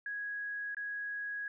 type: tone with dropouts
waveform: sine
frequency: 1660 Hz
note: G#6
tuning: 1 cent flat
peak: -36 dBFS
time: 0.06-1.48 s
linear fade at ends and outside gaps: 2 ms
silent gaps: 0.747-0.768 s
effects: none